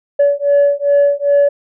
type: beating tone pair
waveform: sine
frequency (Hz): 569 / 571.5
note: C#5 / D5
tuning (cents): +45 / -47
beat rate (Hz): 2.5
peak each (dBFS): -11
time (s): 0.19-1.49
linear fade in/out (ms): 10
effects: tanh soft clip ceiling -5 dBFS